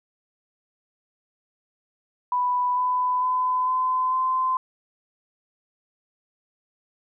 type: tone with pitch steps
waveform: sine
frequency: 990 / 1000.3 / 1010.8 / 1021.4 / 1032 Hz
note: B5 / B5 / B5 / C6 / C6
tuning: +4 / +22 / +40 / -42 / -24 cents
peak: -20 dBFS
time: 2.32-4.57 s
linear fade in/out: 2 ms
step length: 450 ms
effects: none